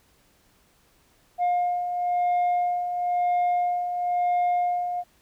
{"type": "beating tone pair", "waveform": "sine", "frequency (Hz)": [710, 710.99], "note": ["F5", "F5"], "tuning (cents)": [28, 31], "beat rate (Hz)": 0.99, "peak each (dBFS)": [-27, -20], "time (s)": [1.38, 5.04], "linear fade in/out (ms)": 50, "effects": ["tanh soft clip ceiling -19 dBFS", "pink hiss -62 dBFS RMS until 5.21 s"]}